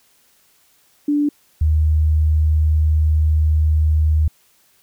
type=tone pair in turn; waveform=sine; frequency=292.3 / 77.42 Hz; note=D4 / D#2; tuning=-8 / -8 cents; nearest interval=octave + major seventh; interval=2300 cents; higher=first; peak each=-14 / -12 dBFS; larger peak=second; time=1.08-1.29 / 1.61-4.28 s; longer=second; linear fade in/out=5 ms; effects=white hiss -57 dBFS RMS until 4.82 s